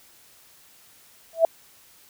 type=tone with exponential growth; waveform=sine; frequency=658 Hz; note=E5; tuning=3 cents flat; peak=-9 dBFS; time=1.33-1.45 s; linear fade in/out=2 ms; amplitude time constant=25 ms; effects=white hiss -54 dBFS RMS until 2.09 s